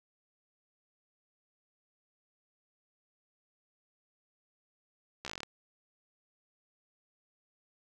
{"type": "slowing click train", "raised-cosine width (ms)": 0.2, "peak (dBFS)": -22, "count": 10, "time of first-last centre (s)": [5.25, 5.432], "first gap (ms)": 14, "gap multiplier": 1.09, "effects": []}